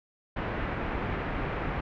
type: low-pass noise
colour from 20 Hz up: pink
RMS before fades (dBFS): -32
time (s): 0.36-1.81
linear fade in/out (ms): 10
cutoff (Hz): 2300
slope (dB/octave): 24
effects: none